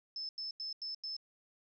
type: tone bursts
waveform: sine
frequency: 5250 Hz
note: E8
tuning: 8 cents flat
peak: -38 dBFS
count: 5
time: 0.16-1.166 s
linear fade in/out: 2 ms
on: 130 ms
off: 89 ms
effects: none